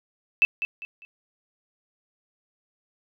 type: tone with echo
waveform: sine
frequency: 2637 Hz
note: E7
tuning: in tune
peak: -14 dBFS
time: 0.42-0.45 s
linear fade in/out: 0 ms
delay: 200 ms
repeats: 3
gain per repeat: -10 dB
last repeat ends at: 1.05 s
effects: none